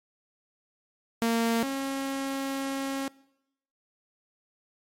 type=tone pair in turn; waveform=sawtooth; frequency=230 / 271.9 Hz; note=A#3 / C#4; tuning=-23 / -33 cents; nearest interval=minor third; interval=290 cents; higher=second; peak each=-19 / -25 dBFS; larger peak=first; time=1.22-1.63 / 1.63-3.08 s; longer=second; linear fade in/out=0 ms; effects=noise-tail reverb RT60 0.8 s tail -22 dB re dry + MP3 64 kbps